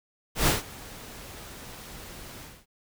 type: noise with ADSR envelope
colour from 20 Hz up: pink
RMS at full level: -21 dBFS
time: 0.35-2.66 s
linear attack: 120 ms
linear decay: 150 ms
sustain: -22 dB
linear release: 250 ms
effects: none